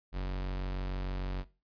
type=tone; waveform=45% pulse; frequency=46.54 Hz; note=F#1; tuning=11 cents sharp; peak=-32 dBFS; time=0.12-1.45 s; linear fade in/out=50 ms; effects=noise-tail reverb RT60 0.3 s tail -18 dB re dry + resampled to 11025 Hz